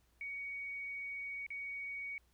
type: tone with dropouts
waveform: sine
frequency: 2243 Hz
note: C#7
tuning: 20 cents sharp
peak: -40 dBFS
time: 0.21-2.18 s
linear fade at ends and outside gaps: 1 ms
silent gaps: 1.465-1.504 s
effects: added 60 Hz sine -70 dBFS peak until 2.33 s + pink hiss -75 dBFS RMS until 2.33 s